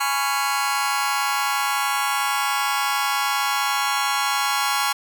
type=chord; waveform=sawtooth; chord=C# dominant seventh; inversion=second; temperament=just; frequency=831.5 / 997.9 / 1108.7 / 1385.9 Hz; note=G#5 / B5 / C#6 / E#6; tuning=+2 / +18 / 0 / -14 cents; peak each=-21 / -25 / -21 / -23 dBFS; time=0-4.93 s; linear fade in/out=10 ms; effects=none